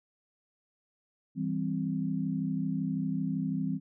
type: chord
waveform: sine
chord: C major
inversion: first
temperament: just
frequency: 163.52 / 196.22 / 261.6 Hz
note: E3 / G3 / C4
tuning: -14 / +2 / 0 cents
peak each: -33 dBFS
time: 1.35-3.8 s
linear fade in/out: 50 ms
effects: none